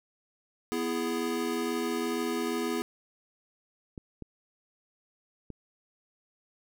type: chord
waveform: square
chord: E major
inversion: second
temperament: equal with one note detuned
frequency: 246.9 / 333.1 / 415.3 Hz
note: B3 / E4 / G#4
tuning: 0 / +18 / 0 cents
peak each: -34 dBFS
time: 0.72-2.82 s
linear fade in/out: 0 ms
type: clicks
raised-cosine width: 3 ms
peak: -27 dBFS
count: 3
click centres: 3.978 / 4.223 / 5.503 s
effects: none